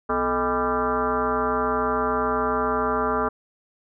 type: tone with frequency modulation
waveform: sine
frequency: 810 Hz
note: G#5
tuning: 43 cents flat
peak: -20 dBFS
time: 0.09-3.29 s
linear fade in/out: 10 ms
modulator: 187 Hz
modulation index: 3.1
effects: none